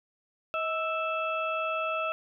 harmonic tone with a mistuned harmonic, 659.3 Hz, E5, in tune, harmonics 1 / 2 / 4 / 5, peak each -32 / -31 / -34 / -47 dBFS, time 0.54-2.12 s, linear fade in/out 0 ms, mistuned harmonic 1, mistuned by -60 cents, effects none

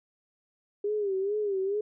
sine tone with vibrato, 401.7 Hz, G4, 42 cents sharp, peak -26 dBFS, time 0.84-1.81 s, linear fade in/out 5 ms, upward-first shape sine, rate 2.3 Hz, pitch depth 100 cents each way, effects none

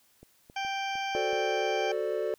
clicks, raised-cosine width 2 ms, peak -36 dBFS, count 5, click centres 0.23 / 0.499 / 0.649 / 0.955 / 1.331 s
harmonic tone, 784 Hz, G5, in tune, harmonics 1 / 2 / 3 / 4 / 6 / 7 / 8, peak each -32 / -39 / -37 / -40 / -48 / -49 / -50 dBFS, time 0.56-1.92 s, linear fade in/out 5 ms
triangle chord, D dominant seventh, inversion first, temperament equal, 370 / 440 / 523.3 / 587.3 Hz, F#4 / A4 / C5 / D5, 0 / 0 / 0 / 0 cents, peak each -32 / -30 / -36 / -31 dBFS, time 1.15-2.34 s, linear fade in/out 0 ms
effects white hiss -65 dBFS RMS until 2.38 s

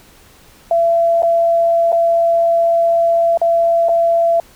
sine tone with dropouts, 674 Hz, E5, 38 cents sharp, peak -10 dBFS, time 0.71-4.4 s, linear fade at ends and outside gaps 2 ms, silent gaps 1.222-1.231 / 1.92-1.927 / 3.374-3.415 / 3.886-3.891 s, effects pink hiss -46 dBFS RMS until 4.55 s

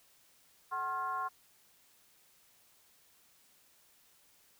sine tone with frequency modulation, 1070 Hz, C6, 38 cents sharp, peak -33 dBFS, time 0.71-1.29 s, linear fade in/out 20 ms, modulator 319 Hz, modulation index 0.84, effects white hiss -66 dBFS RMS until 4.59 s

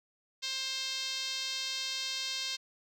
5% pulse tone with band-pass filter, 528 Hz, C5, 16 cents sharp, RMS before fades -36 dBFS, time 0.42-2.57 s, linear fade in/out 20 ms, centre 4100 Hz, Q 1.5, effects none

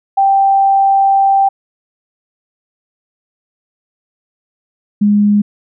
sine tone pair in turn, 784 / 206.4 Hz, G5 / G#3, 0 / -10 cents, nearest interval octave + major seventh, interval 2310 cents, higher first, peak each -7 dBFS, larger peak neither, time 0.17-1.49 / 5.01-5.42 s, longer first, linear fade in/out 10 ms, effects none

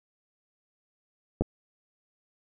clicks, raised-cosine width 2 ms, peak -11 / -17 dBFS, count 2, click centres 1.41 / 1.42 s, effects none

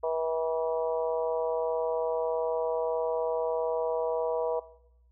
harmonic tone with a mistuned harmonic, 161.6 Hz, E3, 34 cents flat, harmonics 3 / 4 / 5 / 6 / 7, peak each -29 / -31 / -41 / -35 / -44 dBFS, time 0.03-4.6 s, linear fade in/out 10 ms, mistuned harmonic 7, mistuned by +24 cents, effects noise-tail reverb RT60 0.8 s tail -19 dB re dry + added 60 Hz sine -59 dBFS peak until 5.11 s

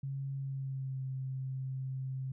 sine tone with pitch glide, 136.7 to 131.97 Hz, C#3 to C3, -24 to +15 cents, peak -35 dBFS, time 0.03-2.32 s, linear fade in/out 5 ms, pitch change -61 cents, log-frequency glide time 0.36-1.03 s, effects none

